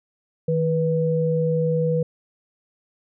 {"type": "tone pair together", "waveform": "sine", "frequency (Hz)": [158.77, 490], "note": ["D#3", "B4"], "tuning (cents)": [35, -14], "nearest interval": "octave + minor sixth", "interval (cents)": 1951, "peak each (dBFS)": -21, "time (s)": [0.48, 2.03], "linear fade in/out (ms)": 5, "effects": []}